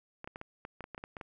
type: clicks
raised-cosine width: 0.5 ms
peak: -27 dBFS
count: 12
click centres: 0.244 / 0.275 / 0.359 / 0.414 / 0.651 / 0.807 / 0.841 / 0.947 / 0.979 / 1.039 / 1.168 / 1.212 s
effects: none